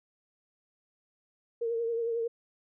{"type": "tone with vibrato", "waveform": "sine", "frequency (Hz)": 462.5, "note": "A#4", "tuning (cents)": -14, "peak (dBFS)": -28, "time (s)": [1.61, 2.28], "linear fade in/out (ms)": 10, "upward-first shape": "triangle", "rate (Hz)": 11, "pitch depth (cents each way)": 44, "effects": []}